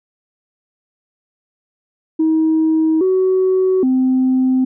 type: tone with pitch steps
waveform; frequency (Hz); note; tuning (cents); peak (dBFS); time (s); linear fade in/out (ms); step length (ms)
sine; 317.8 / 374.7 / 258.6; D#4 / F#4 / C4; +37 / +22 / -20; -10; 2.19-4.65; 10; 820
effects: tanh soft clip ceiling -8 dBFS